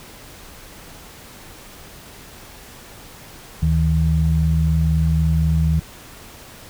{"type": "tone pair together", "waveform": "sine", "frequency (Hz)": [74.94, 158.8], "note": ["D2", "D#3"], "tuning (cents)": [36, 36], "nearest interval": "octave + minor second", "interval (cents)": 1300, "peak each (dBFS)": -17, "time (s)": [3.62, 5.8], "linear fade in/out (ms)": 10, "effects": ["pink hiss -41 dBFS RMS until 6.69 s"]}